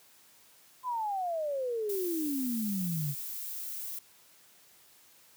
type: exponential sweep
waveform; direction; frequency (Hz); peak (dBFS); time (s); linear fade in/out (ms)
sine; down; 1034 to 137.9; -30; 0.83-3.15; 50
type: noise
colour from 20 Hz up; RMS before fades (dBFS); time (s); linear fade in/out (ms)
violet; -39; 1.89-3.99; 5
effects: white hiss -60 dBFS RMS until 5.36 s + high-pass 80 Hz 12 dB/octave